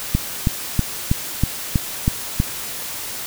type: click train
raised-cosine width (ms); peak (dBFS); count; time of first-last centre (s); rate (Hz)
5; -3; 8; 0.15-2.401; 3.11
effects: white hiss -29 dBFS RMS until 3.26 s